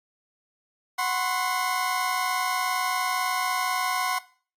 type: tone cluster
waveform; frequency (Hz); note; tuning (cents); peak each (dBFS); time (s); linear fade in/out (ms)
30% pulse; 738 / 1020 / 1080; F#5 / C6 / C#6; -5 / -44 / -45; -26; 0.98-4.19; 10
effects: noise-tail reverb RT60 0.4 s tail -18 dB re dry + AAC 64 kbps